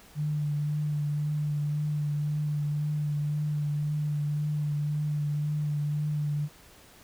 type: tone with vibrato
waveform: sine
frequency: 148.6 Hz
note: D3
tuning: 21 cents sharp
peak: -26 dBFS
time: 0.15-6.49 s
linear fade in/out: 50 ms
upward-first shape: triangle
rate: 1.9 Hz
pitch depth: 23 cents each way
effects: pink hiss -54 dBFS RMS until 7.03 s